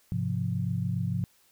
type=chord; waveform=sine; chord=F minor; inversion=first; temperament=equal; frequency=103.83 / 130.81 / 174.61 Hz; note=Ab2 / C3 / F3; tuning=0 / 0 / 0 cents; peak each=-31 dBFS; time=0.12-1.24 s; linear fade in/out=0 ms; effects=white hiss -64 dBFS RMS until 1.51 s